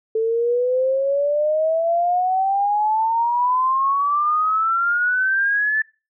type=exponential sweep; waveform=sine; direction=up; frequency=440 to 1760 Hz; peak=-16 dBFS; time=0.15-5.82 s; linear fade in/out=5 ms; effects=noise-tail reverb RT60 0.3 s tail -21 dB re dry